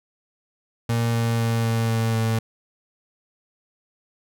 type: tone with pitch steps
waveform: 35% pulse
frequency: 116.54 / 115.73 / 114.94 / 114.14 / 113.35 / 112.57 Hz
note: A#2 / A#2 / A#2 / A#2 / A#2 / A2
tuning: 0 / -12 / -24 / -36 / -48 / +40 cents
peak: -18 dBFS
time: 0.89-2.39 s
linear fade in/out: 5 ms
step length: 250 ms
effects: none